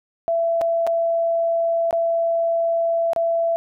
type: tone with dropouts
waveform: sine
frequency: 669 Hz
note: E5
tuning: 25 cents sharp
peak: -17 dBFS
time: 0.28-3.56 s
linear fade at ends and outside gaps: 0 ms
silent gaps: 0.612-0.616 / 0.867-0.873 / 1.909-1.928 / 3.133-3.162 s
effects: none